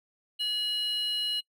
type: tone pair together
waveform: triangle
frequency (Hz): 2907 / 4111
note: F#7 / C8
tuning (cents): -31 / -31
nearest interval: tritone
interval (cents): 600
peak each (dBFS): -26 / -31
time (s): 0.39-1.41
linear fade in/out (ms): 20
effects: noise-tail reverb RT60 0.1 s tail -25 dB re dry + tanh soft clip ceiling -24 dBFS